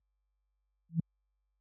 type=tone with exponential growth; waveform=sine; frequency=164.8 Hz; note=E3; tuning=in tune; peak=-21 dBFS; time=0.89-1 s; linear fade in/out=5 ms; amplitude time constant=22 ms; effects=added 50 Hz sine -66 dBFS peak until 1.6 s + high-pass 100 Hz 12 dB/octave